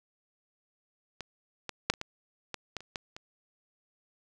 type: clicks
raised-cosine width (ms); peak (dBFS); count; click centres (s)
0.2; -21 / -18 / -6 / -27 / -18 / -18 / -18 / -30 / -17 / -25; 10; 1.207 / 1.693 / 1.9 / 1.938 / 2.014 / 2.543 / 2.767 / 2.806 / 2.958 / 3.165
effects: none